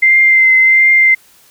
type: tone with vibrato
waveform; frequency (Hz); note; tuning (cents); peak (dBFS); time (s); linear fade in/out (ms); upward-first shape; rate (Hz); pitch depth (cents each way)
sine; 2082; C7; -9; -5; 0.02-1.15; 10; triangle; 1.4; 22
effects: white hiss -47 dBFS RMS until 1.5 s